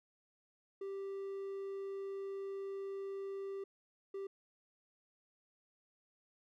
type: tone bursts at uneven times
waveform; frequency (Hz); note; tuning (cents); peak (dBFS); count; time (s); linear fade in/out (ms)
triangle; 392; G4; 0; -38; 2; 0.81-3.64 / 4.14-4.27; 5
effects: none